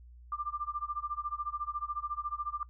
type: tone with tremolo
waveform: sine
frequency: 1189 Hz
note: D6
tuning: 21 cents sharp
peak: -30 dBFS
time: 0.32-2.63 s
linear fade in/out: 2 ms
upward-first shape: sine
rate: 14 Hz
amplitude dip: 90%
effects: noise-tail reverb RT60 0.1 s tail -20 dB re dry + added 60 Hz sine -50 dBFS peak until 2.69 s